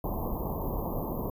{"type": "band-stop noise", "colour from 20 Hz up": "pink", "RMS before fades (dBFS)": -32, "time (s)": [0.04, 1.3], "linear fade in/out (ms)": 2, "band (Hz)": [1100, 13000], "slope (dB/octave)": 96, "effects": ["resampled to 32000 Hz"]}